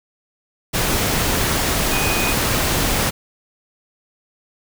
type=tone in noise; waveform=sine; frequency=2489 Hz; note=D#7; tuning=in tune; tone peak=-24 dBFS; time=1.91-2.34 s; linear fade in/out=20 ms; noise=pink; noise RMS=-19 dBFS; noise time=0.73-3.11 s; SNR=-8 dB; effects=none